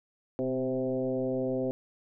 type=tone with frequency modulation; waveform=sine; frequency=389.7 Hz; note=G4; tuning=10 cents flat; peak=-27 dBFS; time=0.39-1.71 s; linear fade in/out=0 ms; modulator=131 Hz; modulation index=1.6; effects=none